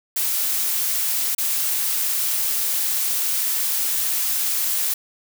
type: noise with dropouts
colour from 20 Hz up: blue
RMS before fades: -22 dBFS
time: 0.16-4.94 s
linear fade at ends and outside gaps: 5 ms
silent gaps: 1.349-1.381 s
effects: none